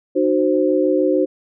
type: chord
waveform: sine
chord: C diminished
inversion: first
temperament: equal with one note detuned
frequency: 303.3 / 370 / 523.3 Hz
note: Eb4 / Gb4 / C5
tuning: -44 / 0 / 0 cents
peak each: -18 dBFS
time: 0.15-1.26 s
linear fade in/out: 20 ms
effects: none